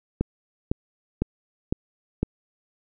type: click train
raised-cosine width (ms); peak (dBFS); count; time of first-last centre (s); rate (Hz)
3; -9; 5; 0.21-2.23; 1.98
effects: none